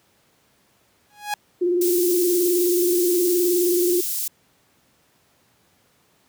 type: tone with exponential growth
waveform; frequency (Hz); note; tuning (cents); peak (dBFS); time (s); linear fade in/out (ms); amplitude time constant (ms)
sawtooth; 830.6; G#5; 0; -16; 1.1-1.34; 2; 51
type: tone with vibrato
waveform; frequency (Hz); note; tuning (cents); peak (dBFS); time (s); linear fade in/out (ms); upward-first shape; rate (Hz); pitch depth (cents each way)
sine; 353.6; F4; +22; -17; 1.61-4.01; 10; square; 19; 38
type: high-pass noise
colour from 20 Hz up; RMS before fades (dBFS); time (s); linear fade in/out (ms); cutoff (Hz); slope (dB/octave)
white; -26; 1.81-4.28; 5; 6100; 12
effects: pink hiss -61 dBFS RMS until 6.28 s + high-pass 100 Hz 12 dB/octave